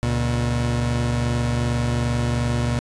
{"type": "tone pair together", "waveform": "30% pulse", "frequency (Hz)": [71.2, 119.74], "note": ["C#2", "A#2"], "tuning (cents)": [47, 47], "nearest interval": "major sixth", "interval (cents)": 900, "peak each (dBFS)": [-23, -18], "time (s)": [0.03, 2.79], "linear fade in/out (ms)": 0, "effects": ["resampled to 22050 Hz"]}